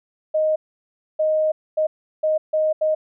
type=tone bursts at uneven times; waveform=sine; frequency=622.3 Hz; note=D#5; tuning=in tune; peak=-16 dBFS; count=6; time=0.34-0.56 / 1.19-1.52 / 1.77-1.87 / 2.23-2.38 / 2.53-2.73 / 2.81-2.95 s; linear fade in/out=10 ms; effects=none